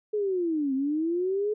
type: linear two-way sweep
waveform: sine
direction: down then up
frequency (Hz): 429.9 to 260.9 to 429.9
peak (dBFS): -24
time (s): 0.13-1.54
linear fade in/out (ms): 10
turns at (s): 0.74
effects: none